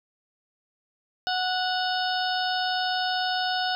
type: harmonic tone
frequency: 737 Hz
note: F#5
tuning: 7 cents flat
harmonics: 1 / 2 / 4 / 5 / 6 / 7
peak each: -27 / -30 / -33 / -34 / -35 / -35 dBFS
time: 1.27-3.75 s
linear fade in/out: 0 ms
effects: 10-bit